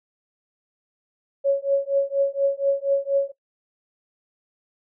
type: tone with tremolo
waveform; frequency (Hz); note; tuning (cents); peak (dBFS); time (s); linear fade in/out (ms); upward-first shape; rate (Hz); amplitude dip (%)
sine; 554.4; C#5; 0; -14; 1.44-3.32; 20; triangle; 4.2; 100
effects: noise-tail reverb RT60 0.1 s tail -18 dB re dry